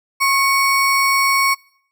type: ring-modulated tone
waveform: square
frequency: 1661.2 Hz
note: G#6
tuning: in tune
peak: -11 dBFS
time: 0.2-1.55 s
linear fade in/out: 20 ms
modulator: 574 Hz
effects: noise-tail reverb RT60 0.6 s tail -23 dB re dry